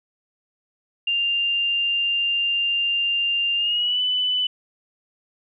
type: tone with pitch glide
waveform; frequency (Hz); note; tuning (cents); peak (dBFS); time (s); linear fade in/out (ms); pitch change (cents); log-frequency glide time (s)
sine; 2794 to 2995; F7 to F#7; 0 to +20; -19; 1.07-4.47; 5; +120; 3.56-4.01
effects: none